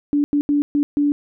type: tone bursts at uneven times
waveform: sine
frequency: 290 Hz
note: D4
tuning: 22 cents flat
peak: -14 dBFS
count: 5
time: 0.13-0.24 / 0.33-0.41 / 0.49-0.62 / 0.75-0.83 / 0.97-1.12 s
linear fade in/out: 0 ms
effects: none